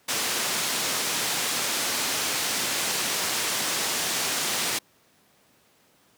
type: low-pass noise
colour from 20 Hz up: white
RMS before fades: -27 dBFS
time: 0.08-4.79 s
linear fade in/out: 10 ms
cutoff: 8000 Hz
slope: 12 dB/octave
effects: pink hiss -61 dBFS RMS until 6.17 s + high-pass 150 Hz 12 dB/octave